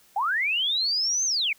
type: linear two-way sweep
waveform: sine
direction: up then down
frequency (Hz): 740 to 6390 to 2131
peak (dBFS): -22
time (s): 0.16-1.53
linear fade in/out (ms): 5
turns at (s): 1.25
effects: white hiss -58 dBFS RMS until 1.58 s